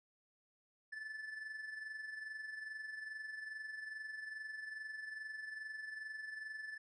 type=tone with amplitude modulation; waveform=triangle; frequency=1745 Hz; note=A6; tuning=15 cents flat; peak=-40 dBFS; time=0.92-6.78 s; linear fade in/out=10 ms; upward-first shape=sine; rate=22.4 Hz; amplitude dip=55%; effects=resampled to 22050 Hz